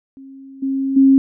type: tone with level steps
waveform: sine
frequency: 269.8 Hz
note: C#4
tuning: 47 cents flat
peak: -35 / -17 / -7 dBFS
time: 0.17-1.18 s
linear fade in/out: 0 ms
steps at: 0.62 / 0.96 s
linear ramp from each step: 10 ms
effects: none